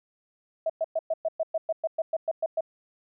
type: tone bursts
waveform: sine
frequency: 646 Hz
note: E5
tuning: 35 cents flat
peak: -23 dBFS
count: 14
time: 0.66-2.608 s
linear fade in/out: 5 ms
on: 37 ms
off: 110 ms
effects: none